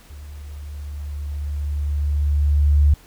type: tone with level ramp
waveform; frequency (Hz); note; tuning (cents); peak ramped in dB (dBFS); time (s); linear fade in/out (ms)
sine; 72.9; D2; -12; -35 to -10; 0.1-2.94; 5
effects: added 41 Hz sine -50 dBFS peak until 3.06 s + pink hiss -50 dBFS RMS until 3.06 s